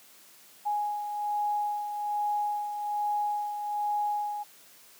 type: beating tone pair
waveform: sine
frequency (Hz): 830.6 / 831.8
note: G#5 / G#5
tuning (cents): 0 / +2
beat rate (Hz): 1.2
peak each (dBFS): -28 / -37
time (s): 0.65-4.44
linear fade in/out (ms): 20
effects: white hiss -55 dBFS RMS until 4.99 s + high-pass 150 Hz 12 dB/octave